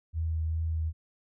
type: tone with vibrato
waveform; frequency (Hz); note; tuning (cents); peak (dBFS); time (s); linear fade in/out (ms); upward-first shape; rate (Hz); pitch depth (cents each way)
sine; 80.5; E2; -41; -27; 0.13-0.93; 50; triangle; 2.5; 19
effects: none